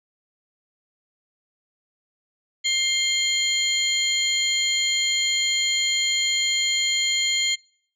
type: tone cluster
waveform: sine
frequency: 2113 / 3194 / 4214 / 6960 Hz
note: C7 / G7 / C8 / A8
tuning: +16 / +32 / +12 / -20 cents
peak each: -25 / -23 / -26 / -25 dBFS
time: 2.64-7.56 s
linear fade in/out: 20 ms
effects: noise-tail reverb RT60 0.6 s tail -25 dB re dry + tanh soft clip ceiling -11 dBFS